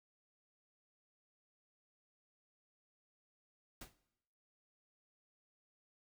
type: noise with exponential decay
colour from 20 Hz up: pink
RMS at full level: -45 dBFS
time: 3.81-3.96 s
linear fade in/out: 5 ms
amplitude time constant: 31 ms
effects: noise-tail reverb RT60 0.9 s tail -19 dB re dry